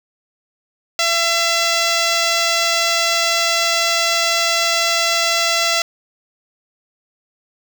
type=tone with notch filter; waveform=5% pulse; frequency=674 Hz; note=E5; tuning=38 cents sharp; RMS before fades=-17 dBFS; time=0.99-5.82 s; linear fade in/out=2 ms; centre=9700 Hz; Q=1; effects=none